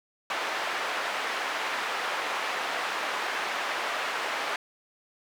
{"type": "band-pass noise", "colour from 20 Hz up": "white", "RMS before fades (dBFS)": -31, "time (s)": [0.3, 4.56], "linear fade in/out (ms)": 2, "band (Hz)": [570, 1900], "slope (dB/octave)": 12, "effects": []}